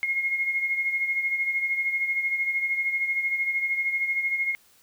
sine beating tone pair, 2150 / 2163 Hz, C7 / C#7, +47 / -43 cents, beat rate 13 Hz, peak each -24 / -32 dBFS, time 0.03-4.55 s, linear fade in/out 0 ms, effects white hiss -59 dBFS RMS until 4.82 s

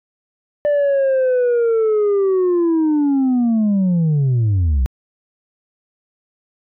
sine linear sweep, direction down, 591 to 58.5 Hz, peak -10 dBFS, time 0.65-4.86 s, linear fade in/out 0 ms, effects tanh soft clip ceiling -12 dBFS

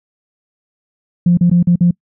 sine tone with dropouts, 174.61 Hz, F3, in tune, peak -6 dBFS, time 1.26-1.91 s, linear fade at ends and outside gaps 5 ms, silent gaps 1.373-1.409 / 1.499-1.513 / 1.628-1.671 / 1.758-1.807 s, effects noise-tail reverb RT60 0.1 s tail -26 dB re dry + tanh soft clip ceiling -2 dBFS

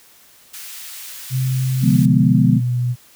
white high-pass noise, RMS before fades -34 dBFS, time 0.53-2.06 s, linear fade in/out 10 ms, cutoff 1600 Hz, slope 12 dB/octave
sine tone with pitch glide, 130 to 122.85 Hz, C3 to B2, -11 to -9 cents, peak -16 dBFS, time 1.3-2.96 s, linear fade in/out 50 ms, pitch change -98 cents, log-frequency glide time 1.92-2.58 s
sine chord, D diminished seventh, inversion none, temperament equal, 146.83 / 174.61 / 207.7 / 246.9 Hz, D3 / F3 / Ab3 / Cb4, 0 / 0 / 0 / 0 cents, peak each -17 dBFS, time 1.81-2.61 s, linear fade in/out 50 ms
effects white hiss -49 dBFS RMS until 3.15 s

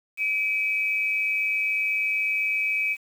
sine tone pair together, 2319 / 2527 Hz, D7 / D#7, -22 / +26 cents, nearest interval minor second, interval 148 cents, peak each -25 dBFS, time 0.17-2.97 s, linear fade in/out 50 ms, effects 8-bit

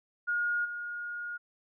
sine tone with level steps, 1431 Hz, F6, 42 cents sharp, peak -27 / -35 dBFS, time 0.27-1.38 s, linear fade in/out 20 ms, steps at 0.64 s, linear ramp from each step 20 ms, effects none

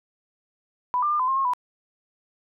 sine tone with pitch steps, 992 / 1192 / 1201 / 1018 / 1065 / 1081 / 990 Hz, B5 / D6 / D6 / C6 / C6 / C#6 / B5, +7 / +25 / +38 / -48 / +30 / -44 / +4 cents, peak -20 dBFS, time 0.94-1.535 s, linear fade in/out 0 ms, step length 85 ms, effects none

